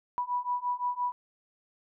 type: beating tone pair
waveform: sine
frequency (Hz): 979 / 984.8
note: B5 / B5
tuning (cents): -15 / -5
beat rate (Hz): 5.8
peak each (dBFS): -32 / -31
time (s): 0.18-1.12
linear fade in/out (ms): 0
effects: none